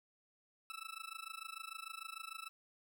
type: tone with amplitude modulation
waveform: 20% pulse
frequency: 1314 Hz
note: E6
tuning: 6 cents flat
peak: -37 dBFS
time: 0.7-2.49 s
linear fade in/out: 0 ms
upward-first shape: sine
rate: 26.7 Hz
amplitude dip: 95%
effects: none